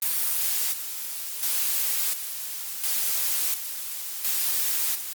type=noise with tremolo; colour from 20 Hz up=blue; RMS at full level=-25 dBFS; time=0.02-5.13 s; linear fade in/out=2 ms; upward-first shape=square; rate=0.71 Hz; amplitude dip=60%; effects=Opus 32 kbps